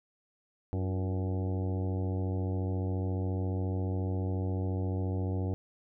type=harmonic tone with a mistuned harmonic; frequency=94.3 Hz; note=F#2; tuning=33 cents sharp; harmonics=1 / 2 / 3 / 4 / 5 / 6 / 7 / 8 / 9; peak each=-30 / -39 / -39 / -42 / -43 / -49 / -49 / -50 / -53 dBFS; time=0.73-5.54 s; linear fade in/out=0 ms; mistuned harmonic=4; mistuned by=-65 cents; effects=none